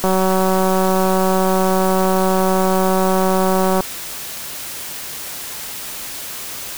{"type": "click train", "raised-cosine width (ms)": 1, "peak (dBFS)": -4, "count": 709, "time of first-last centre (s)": [0.04, 3.806], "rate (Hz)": 188, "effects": ["white hiss -29 dBFS RMS until 6.77 s"]}